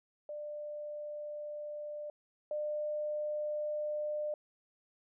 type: tone pair in turn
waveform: sine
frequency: 595 / 600.2 Hz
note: D5 / D5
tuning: +22 / +38 cents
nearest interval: unison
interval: 16 cents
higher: second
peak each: -39 / -33 dBFS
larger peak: second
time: 0.29-2.1 / 2.51-4.34 s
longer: second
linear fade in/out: 2 ms
effects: none